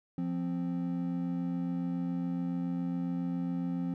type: tone pair together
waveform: triangle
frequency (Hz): 174.5 / 261.7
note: F3 / C4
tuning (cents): -1 / 0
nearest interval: perfect fifth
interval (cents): 701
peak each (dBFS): -31 / -32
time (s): 0.18-3.94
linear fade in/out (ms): 2
effects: none